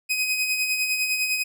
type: tone with tremolo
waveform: sawtooth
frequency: 2515 Hz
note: D#7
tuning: 18 cents sharp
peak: -17 dBFS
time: 0.09-1.44 s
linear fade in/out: 20 ms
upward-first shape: sine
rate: 9.9 Hz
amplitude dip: 45%
effects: none